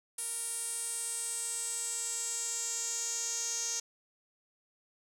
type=tone with band-pass filter sweep; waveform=sawtooth; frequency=464.1 Hz; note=A#4; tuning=8 cents flat; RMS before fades=-36 dBFS; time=0.18-3.8 s; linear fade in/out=5 ms; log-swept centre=9600 to 6400 Hz; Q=6.5; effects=none